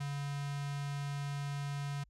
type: tone with notch filter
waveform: square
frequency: 142.2 Hz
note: C#3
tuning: 45 cents sharp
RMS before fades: -38 dBFS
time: 0-2.04 s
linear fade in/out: 10 ms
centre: 390 Hz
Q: 0.84
effects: added 50 Hz sine -63 dBFS peak until 2.09 s + low-pass 9000 Hz 12 dB/octave